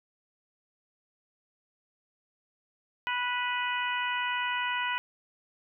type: harmonic tone with a mistuned harmonic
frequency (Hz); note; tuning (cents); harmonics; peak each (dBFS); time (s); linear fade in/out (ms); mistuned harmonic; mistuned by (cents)
491.6; B4; -8; 2 / 3 / 4 / 5 / 6; -32 / -34 / -35 / -36 / -37; 3.07-4.98; 0; 5; +19
effects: none